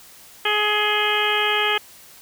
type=harmonic tone with a mistuned harmonic; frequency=420 Hz; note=G#4; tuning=19 cents sharp; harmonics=1 / 2 / 3 / 4 / 5 / 6 / 7 / 8; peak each=-26 / -26 / -26 / -26 / -26 / -26 / -26 / -26 dBFS; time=0.45-1.78 s; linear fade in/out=5 ms; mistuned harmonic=8; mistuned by=-76 cents; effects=white hiss -46 dBFS RMS until 2.21 s